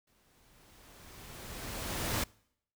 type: noise with exponential growth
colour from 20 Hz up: pink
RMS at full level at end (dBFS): -31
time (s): 0.07-2.24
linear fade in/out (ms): 5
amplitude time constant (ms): 470
effects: noise-tail reverb RT60 0.7 s tail -25 dB re dry